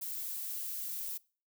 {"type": "noise", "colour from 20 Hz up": "violet", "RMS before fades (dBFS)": -39, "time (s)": [0.01, 1.18], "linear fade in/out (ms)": 10, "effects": ["noise-tail reverb RT60 0.4 s tail -24 dB re dry"]}